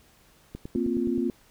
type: click train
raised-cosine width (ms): 3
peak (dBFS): -23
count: 7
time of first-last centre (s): 0.55-1.178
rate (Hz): 9.55
type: chord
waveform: sine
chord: Bb suspended second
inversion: none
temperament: just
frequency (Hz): 233.1 / 262.2 / 349.6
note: Bb3 / C4 / F4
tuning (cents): 0 / +4 / +2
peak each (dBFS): -28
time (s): 0.75-1.3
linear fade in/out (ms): 2
effects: pink hiss -59 dBFS RMS until 1.5 s